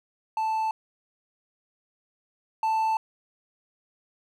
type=tone pair in turn; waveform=triangle; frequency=880 / 883.2 Hz; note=A5 / A5; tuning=0 / +6 cents; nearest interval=unison; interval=6 cents; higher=second; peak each=-22 / -20 dBFS; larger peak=second; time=0.37-0.71 / 2.63-2.97 s; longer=neither; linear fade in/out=2 ms; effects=none